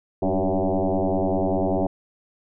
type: tone with frequency modulation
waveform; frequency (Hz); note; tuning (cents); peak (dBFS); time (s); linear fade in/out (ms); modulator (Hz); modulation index
sine; 184.7; F#3; -3; -19; 0.22-1.87; 5; 94.9; 6.1
effects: none